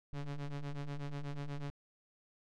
square ring-modulated tone, 71 Hz, C#2, 42 cents sharp, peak -36 dBFS, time 0.13-1.7 s, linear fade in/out 0 ms, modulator 75.1 Hz, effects low-pass 5000 Hz 12 dB/octave

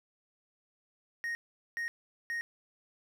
triangle tone bursts, 1864.7 Hz, A#6, in tune, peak -31 dBFS, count 3, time 1.24-2.41 s, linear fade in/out 0 ms, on 110 ms, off 420 ms, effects none

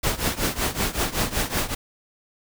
pink noise with tremolo, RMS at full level -21 dBFS, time 0.03-1.75 s, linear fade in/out 10 ms, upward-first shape triangle, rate 5.3 Hz, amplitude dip 90%, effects none

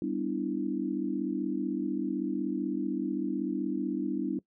sine chord, E minor seventh, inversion first, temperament equal with one note detuned, 196 / 248.7 / 293.7 / 329.6 Hz, G3 / B3 / D4 / E4, 0 / +12 / 0 / 0 cents, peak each -36 / -35 / -32 / -34 dBFS, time 0.02-4.39 s, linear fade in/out 2 ms, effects noise-tail reverb RT60 0.1 s tail -20 dB re dry

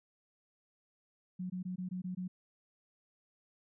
sine tone bursts, 182.7 Hz, F#3, 22 cents flat, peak -36 dBFS, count 7, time 1.39-2.28 s, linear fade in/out 10 ms, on 110 ms, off 20 ms, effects none

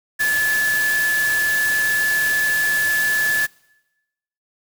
sine tone in noise, 1727 Hz, A6, 33 cents flat, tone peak -16 dBFS, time 0.19-3.47 s, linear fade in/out 20 ms, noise white, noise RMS -27 dBFS, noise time 0.19-3.47 s, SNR +8 dB, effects noise-tail reverb RT60 1.0 s tail -24 dB re dry

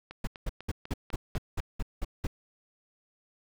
click train, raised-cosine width 0.3 ms, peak -26 dBFS, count 7, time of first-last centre 0.11-1.599 s, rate 4.03 Hz
brown noise bursts, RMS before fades -30 dBFS, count 10, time 0.24-2.27 s, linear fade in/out 5 ms, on 32 ms, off 190 ms
effects none

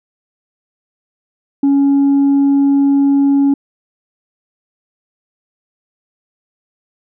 sine tone, 278.9 Hz, C#4, 11 cents sharp, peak -6 dBFS, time 1.63-3.54 s, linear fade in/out 5 ms, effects tanh soft clip ceiling -7 dBFS

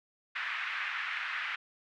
white band-pass noise, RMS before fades -36 dBFS, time 0.35-1.56 s, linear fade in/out 10 ms, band 1300 to 2300 Hz, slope 24 dB/octave, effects none

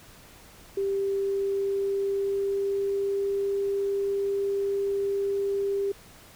sine tone with pitch glide, 393.6 to 397.3 Hz, G4 to G4, +7 to +23 cents, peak -24 dBFS, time 0.77-5.92 s, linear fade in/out 5 ms, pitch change +16 cents, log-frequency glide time 0.98-3.48 s, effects pink hiss -51 dBFS RMS until 6.35 s

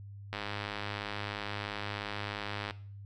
click train, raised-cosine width 0.3 ms, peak -20 dBFS, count 246, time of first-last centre 0.33-2.709 s, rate 103 Hz, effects noise-tail reverb RT60 0.5 s tail -18 dB re dry + added 100 Hz sine -44 dBFS peak until 3.05 s

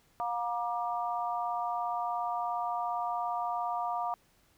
harmonic tone, 237.2 Hz, A#3, 30 cents sharp, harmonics 3 / 4 / 5, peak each -33 / -35 / -37 dBFS, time 0.2-4.14 s, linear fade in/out 0 ms, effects pink hiss -67 dBFS RMS until 4.57 s

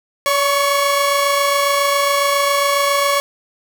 sawtooth tone pair together, 568 / 1108.7 Hz, C#5 / C#6, +42 / 0 cents, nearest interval octave, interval 1158 cents, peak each -13 dBFS, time 0.26-3.2 s, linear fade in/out 0 ms, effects none

